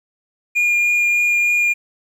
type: tone with vibrato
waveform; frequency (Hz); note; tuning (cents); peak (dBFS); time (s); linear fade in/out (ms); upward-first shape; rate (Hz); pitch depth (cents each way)
triangle; 2420; D#7; -49; -12; 0.55-1.74; 20; triangle; 3.3; 8
effects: 9-bit